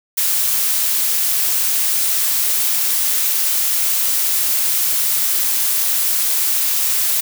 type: noise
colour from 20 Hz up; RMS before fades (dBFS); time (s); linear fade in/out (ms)
blue; -17; 0.17-7.21; 10
effects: none